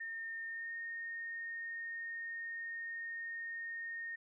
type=tone with pitch glide; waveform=sine; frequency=1822 to 1843.2 Hz; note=A#6 to A#6; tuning=-40 to -20 cents; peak=-40 dBFS; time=0-4.16 s; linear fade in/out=10 ms; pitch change=+20 cents; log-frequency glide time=0.48-0.73 s; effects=none